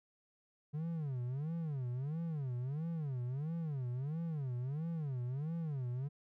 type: tone with vibrato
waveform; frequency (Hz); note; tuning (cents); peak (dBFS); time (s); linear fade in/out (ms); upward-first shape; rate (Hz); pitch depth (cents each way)
triangle; 143.2; D3; -43; -34; 0.73-6.09; 20; sine; 1.5; 280
effects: none